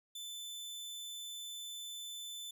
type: tone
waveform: sawtooth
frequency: 3520 Hz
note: A7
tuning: in tune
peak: -40 dBFS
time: 0.15-2.51 s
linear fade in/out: 5 ms
effects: none